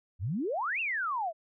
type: exponential two-way sweep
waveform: sine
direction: up then down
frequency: 77.78 to 2794 to 618 Hz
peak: -29 dBFS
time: 0.19-1.33 s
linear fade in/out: 50 ms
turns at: 0.8 s
effects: none